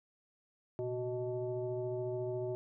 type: tone with frequency modulation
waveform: sine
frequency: 372.5 Hz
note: F#4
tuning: 12 cents sharp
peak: -34 dBFS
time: 0.79-2.55 s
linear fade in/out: 0 ms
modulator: 253 Hz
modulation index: 0.97
effects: none